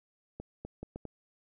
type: accelerating click train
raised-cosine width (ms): 2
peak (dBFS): -27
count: 5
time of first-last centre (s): 0.4-1.053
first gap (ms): 250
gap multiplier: 0.72
effects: none